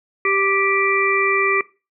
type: harmonic tone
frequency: 392 Hz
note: G4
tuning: in tune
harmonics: 1 / 3 / 5 / 6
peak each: -21 / -21 / -21 / -21 dBFS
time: 0.25-1.61 s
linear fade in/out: 2 ms
effects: noise-tail reverb RT60 0.3 s tail -20 dB re dry